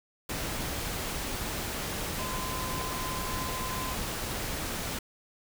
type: tone in noise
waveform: sine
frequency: 1028 Hz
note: C6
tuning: 31 cents flat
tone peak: -37 dBFS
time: 2.19-3.94 s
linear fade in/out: 5 ms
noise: pink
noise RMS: -34 dBFS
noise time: 0.29-4.99 s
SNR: -6 dB
effects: none